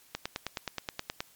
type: click train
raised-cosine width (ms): 0.2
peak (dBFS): -15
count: 11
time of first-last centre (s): 0.15-1.205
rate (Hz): 9.48
effects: white hiss -60 dBFS RMS until 1.35 s + MP3 96 kbps